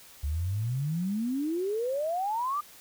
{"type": "exponential sweep", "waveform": "sine", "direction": "up", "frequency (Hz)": [69, 1223], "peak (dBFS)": -27, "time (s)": [0.23, 2.61], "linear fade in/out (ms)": 10, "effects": ["white hiss -52 dBFS RMS until 2.8 s"]}